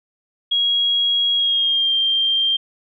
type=tone with pitch glide; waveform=sine; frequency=3300 to 3177 Hz; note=G#7 to G7; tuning=-12 to +23 cents; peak=-15 dBFS; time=0.51-2.57 s; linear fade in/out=10 ms; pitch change=-65 cents; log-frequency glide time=1.36-1.94 s; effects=none